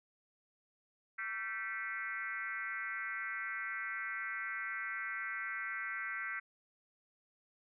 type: tone with frequency modulation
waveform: sine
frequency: 1760 Hz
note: A6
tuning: in tune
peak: -37 dBFS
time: 1.18-6.4 s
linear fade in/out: 10 ms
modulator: 206 Hz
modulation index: 2.1
effects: none